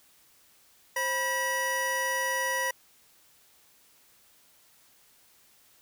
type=tone cluster; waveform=square; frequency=529 / 978 / 1933 Hz; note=C5 / B5 / B6; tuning=+19 / -17 / -38 cents; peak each=-35 / -33 / -30 dBFS; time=0.96-2.71 s; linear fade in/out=5 ms; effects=white hiss -61 dBFS RMS until 5.81 s